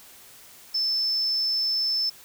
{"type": "tone", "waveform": "sine", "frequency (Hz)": 5274, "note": "E8", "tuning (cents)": 0, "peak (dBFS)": -22, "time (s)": [0.74, 2.1], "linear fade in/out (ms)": 10, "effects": ["white hiss -49 dBFS RMS until 2.24 s"]}